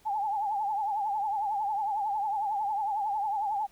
sine tone with vibrato, 830.6 Hz, G#5, in tune, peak -27 dBFS, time 0.05-3.67 s, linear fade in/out 20 ms, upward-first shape triangle, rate 11 Hz, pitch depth 120 cents each way, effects pink hiss -62 dBFS RMS until 3.71 s

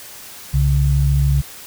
sine tone pair together, 65.41 / 138.59 Hz, C2 / C#3, 0 / 0 cents, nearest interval octave + minor second, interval 1300 cents, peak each -15 dBFS, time 0.53-1.42 s, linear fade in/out 20 ms, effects white hiss -37 dBFS RMS until 1.66 s

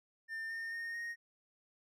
triangle tone with pitch steps, 1800 / 1820.9 / 1842.1 / 1863.5 Hz, A6 / A#6 / A#6 / A#6, +39 / -41 / -21 / -1 cents, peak -37 dBFS, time 0.28-1.16 s, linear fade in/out 50 ms, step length 220 ms, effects none

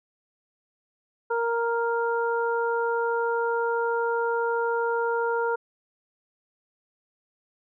harmonic tone, 466.2 Hz, A#4, in tune, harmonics 1 / 2 / 3, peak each -25 / -28 / -30 dBFS, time 1.3-5.56 s, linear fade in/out 10 ms, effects none

